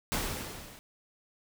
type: noise with level ramp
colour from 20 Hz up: pink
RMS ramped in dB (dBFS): -30 to -51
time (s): 0.12-0.79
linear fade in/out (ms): 0
effects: none